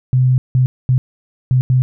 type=tone bursts at uneven times; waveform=sine; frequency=128 Hz; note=C3; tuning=38 cents flat; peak=-9 dBFS; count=5; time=0.13-0.38 / 0.55-0.66 / 0.89-0.98 / 1.51-1.61 / 1.7-1.82 s; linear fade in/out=0 ms; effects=none